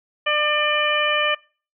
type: harmonic tone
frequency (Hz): 598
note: D5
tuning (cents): +31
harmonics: 1 / 2 / 3 / 4 / 5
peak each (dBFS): -24 / -24 / -24 / -24 / -24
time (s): 0.26-1.35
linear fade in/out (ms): 10
effects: noise-tail reverb RT60 0.4 s tail -24 dB re dry